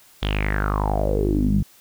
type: tone with low-pass filter sweep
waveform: sawtooth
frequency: 51 Hz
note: G#1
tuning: 31 cents flat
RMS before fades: -21 dBFS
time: 0.22-1.63 s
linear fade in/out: 10 ms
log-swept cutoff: 3500 to 170 Hz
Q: 7.3
effects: white hiss -52 dBFS RMS until 1.8 s